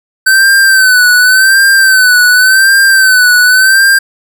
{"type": "tone with vibrato", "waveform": "square", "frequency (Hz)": 1532, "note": "G6", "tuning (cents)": -40, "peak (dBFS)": -4, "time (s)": [0.26, 3.99], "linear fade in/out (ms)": 10, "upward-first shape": "sine", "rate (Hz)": 0.89, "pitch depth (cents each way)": 66, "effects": []}